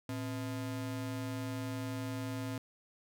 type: ring-modulated tone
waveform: square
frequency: 190 Hz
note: F#3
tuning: 46 cents sharp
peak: -34 dBFS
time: 0.09-2.58 s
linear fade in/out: 2 ms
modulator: 76.1 Hz
effects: none